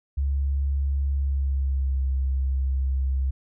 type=tone with pitch glide; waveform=sine; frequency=69.3 to 66.44 Hz; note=C#2 to C2; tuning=0 to +27 cents; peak=-21 dBFS; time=0.17-3.31 s; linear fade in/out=10 ms; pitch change=-73 cents; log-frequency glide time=1.14-2.03 s; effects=none